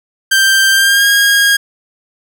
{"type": "tone with pitch glide", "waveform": "sawtooth", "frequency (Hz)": [1572, 1631.2], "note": ["G6", "G#6"], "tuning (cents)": [4, -32], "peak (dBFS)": -4, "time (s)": [0.31, 1.57], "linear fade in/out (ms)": 10, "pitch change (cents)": 64, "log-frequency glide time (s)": [0.73, 1.08], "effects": []}